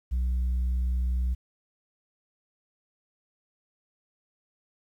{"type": "tone", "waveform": "sine", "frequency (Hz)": 62.1, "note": "B1", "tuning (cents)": 10, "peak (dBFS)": -21, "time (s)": [0.11, 1.35], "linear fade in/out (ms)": 20, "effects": ["tanh soft clip ceiling -23 dBFS", "10-bit"]}